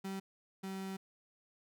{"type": "tone pair in turn", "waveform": "35% pulse", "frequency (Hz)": [193.1, 191.77], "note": ["G3", "G3"], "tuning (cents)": [-26, -38], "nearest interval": "unison", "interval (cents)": 12, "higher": "first", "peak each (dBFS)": [-37, -38], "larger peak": "first", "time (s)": [[0.04, 0.2], [0.63, 0.97]], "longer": "second", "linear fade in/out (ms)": 10, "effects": []}